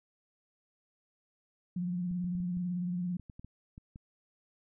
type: tone with vibrato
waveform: sine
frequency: 177.9 Hz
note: F3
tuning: 32 cents sharp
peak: -31 dBFS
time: 1.76-3.17 s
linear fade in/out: 5 ms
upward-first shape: sine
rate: 18 Hz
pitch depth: 44 cents each way
type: clicks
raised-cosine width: 5 ms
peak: -35 dBFS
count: 11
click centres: 2.113 / 2.243 / 2.352 / 2.403 / 2.57 / 3.197 / 3.298 / 3.395 / 3.446 / 3.779 / 3.959 s
effects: none